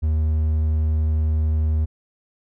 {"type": "tone", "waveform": "triangle", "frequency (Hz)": 77.78, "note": "D#2", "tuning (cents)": 0, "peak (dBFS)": -15, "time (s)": [0.02, 1.86], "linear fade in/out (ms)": 20, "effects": []}